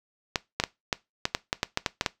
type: clicks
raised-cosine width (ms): 0.2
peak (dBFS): -6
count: 12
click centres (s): 0.358 / 0.6 / 0.638 / 0.928 / 1.254 / 1.349 / 1.529 / 1.631 / 1.774 / 1.862 / 2.011 / 2.062
effects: noise-tail reverb RT60 0.2 s tail -20 dB re dry